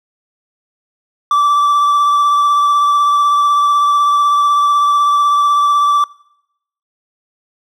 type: tone with vibrato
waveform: triangle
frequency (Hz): 1163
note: D6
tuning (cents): -17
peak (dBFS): -7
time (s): 1.31-6.04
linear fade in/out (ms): 2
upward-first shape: triangle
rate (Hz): 16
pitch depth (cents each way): 18
effects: noise-tail reverb RT60 0.8 s tail -23 dB re dry